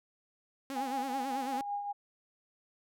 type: tone with vibrato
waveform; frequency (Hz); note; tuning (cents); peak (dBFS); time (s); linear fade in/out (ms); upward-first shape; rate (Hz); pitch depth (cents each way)
sawtooth; 260.9; C4; -5; -33; 0.7-1.61; 0; sine; 9.1; 110
type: tone with tremolo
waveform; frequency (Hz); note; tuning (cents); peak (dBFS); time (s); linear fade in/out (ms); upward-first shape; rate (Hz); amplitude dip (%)
sine; 814; G#5; -35; -31; 0.75-1.93; 20; triangle; 5.3; 55
effects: none